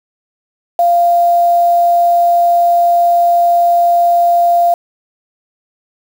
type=tone with quantisation; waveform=sine; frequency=693 Hz; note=F5; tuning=14 cents flat; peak=-7 dBFS; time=0.79-4.74 s; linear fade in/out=2 ms; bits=5; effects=none